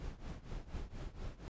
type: noise with tremolo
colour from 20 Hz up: brown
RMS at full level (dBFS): -41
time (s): 0-1.48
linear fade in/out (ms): 0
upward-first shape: triangle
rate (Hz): 4.2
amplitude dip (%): 90
effects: resampled to 16000 Hz